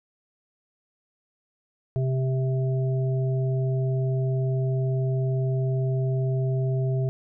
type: harmonic tone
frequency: 131.1 Hz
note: C3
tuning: 4 cents sharp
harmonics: 1 / 3 / 5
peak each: -22 / -32 / -36 dBFS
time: 1.96-7.09 s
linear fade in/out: 0 ms
effects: none